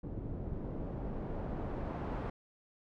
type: noise with low-pass filter sweep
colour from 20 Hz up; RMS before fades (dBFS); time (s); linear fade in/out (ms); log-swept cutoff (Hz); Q
pink; -39; 0.03-2.3; 5; 320 to 1100; 0.79
effects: none